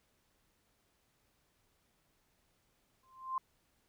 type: tone with exponential growth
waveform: sine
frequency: 1046.5 Hz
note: C6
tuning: in tune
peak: -30 dBFS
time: 3.03-3.38 s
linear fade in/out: 2 ms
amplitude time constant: 76 ms
effects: pink hiss -75 dBFS RMS until 3.88 s